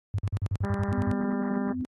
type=tone bursts; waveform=sine; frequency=98.9 Hz; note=G2; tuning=16 cents sharp; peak=-23 dBFS; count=11; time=0.14-1.114 s; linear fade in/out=0 ms; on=44 ms; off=49 ms
type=harmonic tone; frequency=199.2 Hz; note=G3; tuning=28 cents sharp; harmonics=1 / 2 / 3 / 4 / 5 / 6 / 7 / 8 / 9; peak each=-30 / -36 / -40 / -42 / -44 / -46 / -47 / -48 / -49 dBFS; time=0.63-1.73 s; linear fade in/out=10 ms
type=tone with pitch glide; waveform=sine; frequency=249.1 to 254 Hz; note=B3 to B3; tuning=+15 to +49 cents; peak=-29 dBFS; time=0.92-1.85 s; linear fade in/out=0 ms; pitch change=+34 cents; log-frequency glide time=1.53-1.72 s
type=tone with exponential growth; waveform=sine; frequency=92.6 Hz; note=F#2; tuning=2 cents sharp; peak=-31 dBFS; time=1.61-1.81 s; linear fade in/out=0 ms; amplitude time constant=42 ms
effects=high-pass 60 Hz 12 dB/octave + AAC 32 kbps